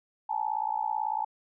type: tone with amplitude modulation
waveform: sine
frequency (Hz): 864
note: A5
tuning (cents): -32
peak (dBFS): -23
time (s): 0.29-1.25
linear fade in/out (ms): 10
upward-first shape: sine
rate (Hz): 58.1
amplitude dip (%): 100
effects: none